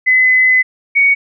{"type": "tone pair in turn", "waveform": "sine", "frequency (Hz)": [2024, 2236], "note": ["B6", "C#7"], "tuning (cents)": [42, 14], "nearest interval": "major second", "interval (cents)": 172, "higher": "second", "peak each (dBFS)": -7, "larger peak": "neither", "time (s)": [[0.06, 0.63], [0.95, 1.15]], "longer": "first", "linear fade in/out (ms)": 20, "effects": []}